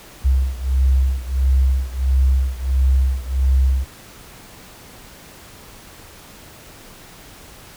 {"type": "beating tone pair", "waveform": "sine", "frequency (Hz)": [65.3, 66.8], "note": ["C2", "C2"], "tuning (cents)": [-3, 36], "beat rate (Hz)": 1.5, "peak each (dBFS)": [-16, -18], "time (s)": [0.24, 3.85], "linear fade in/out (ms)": 20, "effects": ["pink hiss -42 dBFS RMS until 7.76 s"]}